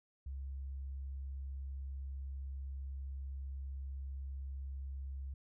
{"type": "tone", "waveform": "sine", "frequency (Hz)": 67.7, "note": "C#2", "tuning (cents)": -40, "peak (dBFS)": -40, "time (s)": [0.26, 5.34], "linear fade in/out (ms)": 5, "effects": []}